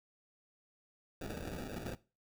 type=noise with sample-and-hold; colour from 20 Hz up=white; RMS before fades=-43 dBFS; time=1.21-1.95 s; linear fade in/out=2 ms; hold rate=1050 Hz; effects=noise-tail reverb RT60 0.3 s tail -18 dB re dry